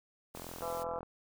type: noise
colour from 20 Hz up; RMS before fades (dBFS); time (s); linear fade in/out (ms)
white; -50; 0.34-0.84; 20
type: click train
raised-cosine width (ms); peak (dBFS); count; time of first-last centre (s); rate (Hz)
1; -30; 30; 0.35-1.031; 42.6
type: harmonic tone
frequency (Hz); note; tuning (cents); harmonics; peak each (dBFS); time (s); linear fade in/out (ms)
168; E3; +33; 3 / 4 / 5 / 6 / 7 / 8; -39 / -41 / -43 / -45 / -46 / -47; 0.62-0.99; 0
effects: none